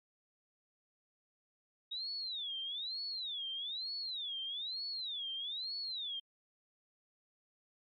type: tone with vibrato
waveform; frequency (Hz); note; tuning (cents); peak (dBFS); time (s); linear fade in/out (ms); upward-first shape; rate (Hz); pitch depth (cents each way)
sine; 3729; A#7; 0; -38; 1.91-6.2; 10; sine; 1.1; 290
effects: AAC 32 kbps